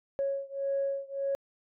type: beating tone pair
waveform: sine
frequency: 551 / 552.7 Hz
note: C#5 / C#5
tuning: -11 / -5 cents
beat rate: 1.7 Hz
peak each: -31 / -32 dBFS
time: 0.19-1.35 s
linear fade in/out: 0 ms
effects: tanh soft clip ceiling -22 dBFS